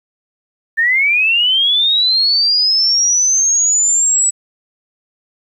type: linear sweep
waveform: sine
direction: up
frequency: 1767 to 7902 Hz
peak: -10 dBFS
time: 0.77-4.31 s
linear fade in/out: 20 ms
effects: 8-bit